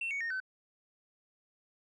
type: tone with pitch steps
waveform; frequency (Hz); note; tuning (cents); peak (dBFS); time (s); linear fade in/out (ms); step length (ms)
sine; 2700 / 2231 / 1844.2 / 1524.1; E7 / C#7 / A#6 / G6; +41 / +11 / -19 / -49; -31; 0.01-0.402; 5; 98
effects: tanh soft clip ceiling -31 dBFS